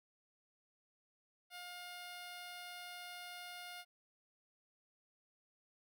10% pulse tone, 711 Hz, F5, 31 cents sharp, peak -39 dBFS, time 1.5-3.85 s, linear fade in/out 50 ms, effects none

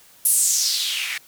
blue noise with band-pass filter sweep, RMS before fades -21 dBFS, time 0.25-1.18 s, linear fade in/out 5 ms, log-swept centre 11000 to 1900 Hz, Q 3.6, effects white hiss -51 dBFS RMS until 1.27 s

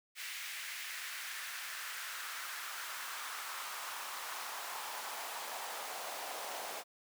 pink noise with high-pass filter sweep, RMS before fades -43 dBFS, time 0.15-6.84 s, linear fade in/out 50 ms, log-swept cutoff 2100 to 620 Hz, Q 2, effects none

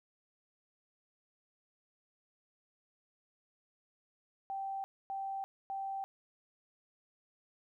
sine tone bursts, 780 Hz, G5, 9 cents flat, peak -36 dBFS, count 3, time 4.5-6.04 s, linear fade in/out 0 ms, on 340 ms, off 260 ms, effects 13-bit

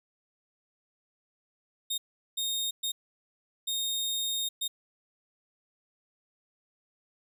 sawtooth tone bursts at uneven times, 3700 Hz, A#7, 14 cents flat, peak -26 dBFS, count 5, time 1.9-1.98 / 2.37-2.71 / 2.83-2.92 / 3.67-4.49 / 4.61-4.68 s, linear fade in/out 10 ms, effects none

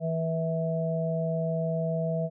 harmonic tone, 163 Hz, E3, 19 cents flat, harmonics 1 / 3 / 4, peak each -28 / -35 / -30 dBFS, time 0-2.3 s, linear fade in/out 50 ms, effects none

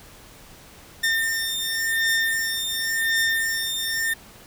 sawtooth beating tone pair, 1811 / 1811.92 Hz, A6 / A#6, +49 / -50 cents, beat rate 0.92 Hz, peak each -21 dBFS, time 1.03-4.14 s, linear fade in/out 10 ms, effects pink hiss -47 dBFS RMS until 4.46 s

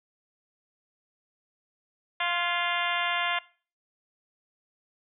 harmonic tone with a mistuned harmonic, 349.2 Hz, F4, in tune, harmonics 2 / 3 / 4 / 5 / 6 / 7 / 8 / 9 / 10, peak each -33 / -32 / -35 / -33 / -32 / -37 / -35 / -37 / -37 dBFS, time 2.2-3.39 s, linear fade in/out 5 ms, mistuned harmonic 5, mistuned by -32 cents, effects noise-tail reverb RT60 0.4 s tail -21 dB re dry

